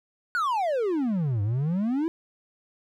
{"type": "exponential two-way sweep", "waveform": "triangle", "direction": "down then up", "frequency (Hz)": [1500, 98, 341], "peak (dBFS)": -21, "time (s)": [0.35, 2.08], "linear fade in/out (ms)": 0, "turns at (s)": 1.42, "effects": []}